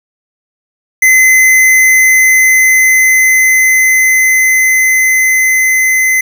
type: tone with level ramp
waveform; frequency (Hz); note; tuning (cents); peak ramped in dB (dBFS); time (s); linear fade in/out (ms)
square; 2045; C7; -40; -4 to -8; 1.02-6.21; 5
effects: none